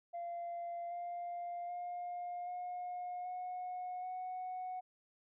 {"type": "tone with pitch steps", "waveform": "sine", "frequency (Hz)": [690, 699.2, 708.6, 718.1, 727.7, 737.4], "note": ["F5", "F5", "F5", "F5", "F#5", "F#5"], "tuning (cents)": [-21, 2, 25, 48, -29, -6], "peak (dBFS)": -38, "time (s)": [0.13, 4.81], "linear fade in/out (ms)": 20, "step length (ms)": 780, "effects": ["tanh soft clip ceiling -37 dBFS"]}